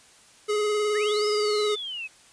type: tone with vibrato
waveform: square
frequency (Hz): 420.1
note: G#4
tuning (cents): +20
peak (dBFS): -23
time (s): 0.48-1.76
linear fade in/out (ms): 20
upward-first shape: square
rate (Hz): 19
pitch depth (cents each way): 17
type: linear two-way sweep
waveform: sine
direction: up then down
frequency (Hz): 1567 to 5190 to 2494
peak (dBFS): -31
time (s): 0.94-2.08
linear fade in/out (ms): 20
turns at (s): 1.26
effects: white hiss -54 dBFS RMS until 2.32 s + resampled to 22050 Hz